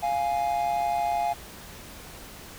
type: tone pair together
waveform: triangle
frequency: 698.5 / 830.7 Hz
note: F5 / G#5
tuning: 0 / 0 cents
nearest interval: minor third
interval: 300 cents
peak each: -24 / -25 dBFS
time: 0.02-1.34 s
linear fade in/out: 20 ms
effects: pink hiss -44 dBFS RMS until 2.58 s